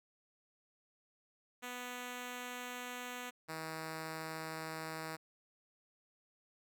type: tone pair in turn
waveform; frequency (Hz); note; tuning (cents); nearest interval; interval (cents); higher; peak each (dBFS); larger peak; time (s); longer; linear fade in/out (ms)
5% pulse; 247.2 / 159.61; B3 / D#3; +2 / +44; minor sixth; 758; first; -31 / -30; second; 1.62-3.31 / 3.48-5.17; neither; 20
effects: none